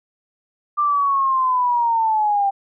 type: linear sweep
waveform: sine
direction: down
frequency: 1190 to 784 Hz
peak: -15 dBFS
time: 0.77-2.51 s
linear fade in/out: 20 ms
effects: none